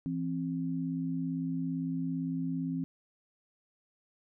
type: tone pair together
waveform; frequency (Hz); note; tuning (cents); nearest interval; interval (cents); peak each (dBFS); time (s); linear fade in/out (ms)
sine; 166.78 / 264.5; E3 / C4; +21 / +19; minor sixth; 798; -34 / -33; 0.06-2.84; 0
effects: none